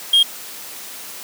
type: tone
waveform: triangle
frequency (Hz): 3238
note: G#7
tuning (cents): -45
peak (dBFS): -8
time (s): 0.13-0.23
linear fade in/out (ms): 5
effects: white hiss -34 dBFS RMS until 1.23 s + high-pass 200 Hz 12 dB/octave